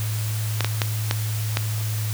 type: clicks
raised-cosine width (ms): 0.2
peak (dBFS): -3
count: 5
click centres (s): 0.607 / 0.646 / 0.818 / 1.111 / 1.571
effects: added 108 Hz sine -23 dBFS peak until 2.13 s + white hiss -34 dBFS RMS until 2.13 s